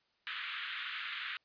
pink band-pass noise, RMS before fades -41 dBFS, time 0.27-1.37 s, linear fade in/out 0 ms, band 1300 to 3700 Hz, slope 48 dB/octave, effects white hiss -75 dBFS RMS until 1.44 s + resampled to 11025 Hz

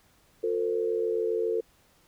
sine tone cluster, 357 / 449.5 / 517 Hz, F4 / A4 / C5, +38 / +37 / -21 cents, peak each -32 / -26 / -35 dBFS, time 0.43-1.61 s, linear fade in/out 10 ms, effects pink hiss -63 dBFS RMS until 2.07 s

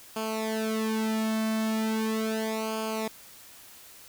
sawtooth tone with flanger, 220 Hz, A3, in tune, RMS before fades -29 dBFS, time 0.16-3.08 s, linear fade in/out 5 ms, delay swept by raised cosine 0.52 to 2.12 ms, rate 0.38 Hz, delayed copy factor -0.9, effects white hiss -50 dBFS RMS until 4.08 s

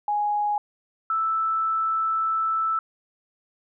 sine tone pair in turn, 830.6 / 1318.5 Hz, G#5 / E6, 0 / 0 cents, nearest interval minor sixth, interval 800 cents, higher second, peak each -21 dBFS, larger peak neither, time 0.08-0.58 / 1.1-2.79 s, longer second, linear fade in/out 2 ms, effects none

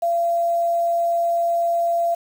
sine tone with quantisation, 682 Hz, F5, 41 cents flat, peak -17 dBFS, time 0.02-2.15 s, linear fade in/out 10 ms, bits 7, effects none

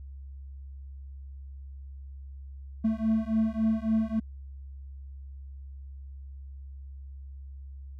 triangle beating tone pair, 219.5 / 223.1 Hz, A3 / A3, -4 / +24 cents, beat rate 3.6 Hz, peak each -25 dBFS, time 2.84-4.2 s, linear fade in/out 10 ms, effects added 68 Hz sine -40 dBFS peak until 7.99 s

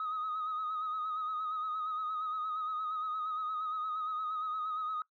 sine tone with vibrato, 1260 Hz, D#6, 21 cents sharp, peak -32 dBFS, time 0-5.02 s, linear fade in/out 2 ms, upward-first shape sine, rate 8.6 Hz, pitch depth 42 cents each way, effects noise-tail reverb RT60 0.1 s tail -20 dB re dry + tanh soft clip ceiling -30 dBFS

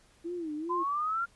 sine tone with vibrato, 326 Hz, E4, 19 cents flat, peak -33 dBFS, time 0.24-0.84 s, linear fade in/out 20 ms, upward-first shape sine, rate 2.5 Hz, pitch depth 150 cents each way
sine exponential sweep, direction up, 1006 to 1407 Hz, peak -28 dBFS, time 0.69-1.26 s, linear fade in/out 20 ms
effects pink hiss -63 dBFS RMS until 1.35 s + resampled to 24000 Hz

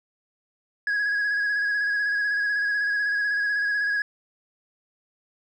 sine tone with vibrato, 1661.2 Hz, G#6, in tune, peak -19 dBFS, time 0.87-4.02 s, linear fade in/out 2 ms, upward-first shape square, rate 16 Hz, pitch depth 23 cents each way, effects tanh soft clip ceiling -21 dBFS

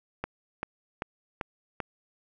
click train, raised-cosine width 0.5 ms, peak -16 dBFS, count 5, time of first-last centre 0.24-1.802 s, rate 2.56 Hz, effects none

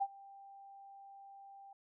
sine tone with ADSR envelope, 790 Hz, G5, 13 cents sharp, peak -29 dBFS, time 0-1.73 s, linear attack 20 ms, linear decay 49 ms, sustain -23 dB, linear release 3 ms, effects none

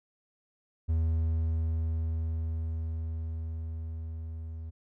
triangle tone with level ramp, 80.8 Hz, E2, 34 cents flat, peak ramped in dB -22 to -35 dBFS, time 0.88-4.71 s, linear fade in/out 20 ms, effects none

